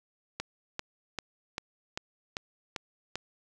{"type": "click train", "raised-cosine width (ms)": 0.2, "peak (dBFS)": -16, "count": 8, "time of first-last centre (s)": [0.4, 3.156], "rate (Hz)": 2.54, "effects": []}